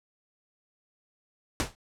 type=noise with exponential decay; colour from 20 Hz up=pink; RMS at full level=-23 dBFS; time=1.6-1.75 s; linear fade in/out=0 ms; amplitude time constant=32 ms; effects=low-pass 9000 Hz 12 dB/octave